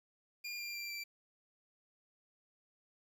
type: tone with pitch steps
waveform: 25% pulse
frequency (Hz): 2407 / 2386 / 2366 / 2345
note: D7 / D7 / D7 / D7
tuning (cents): +42 / +27 / +12 / -3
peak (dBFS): -37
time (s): 0.44-1.04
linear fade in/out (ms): 10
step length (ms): 150
effects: 11-bit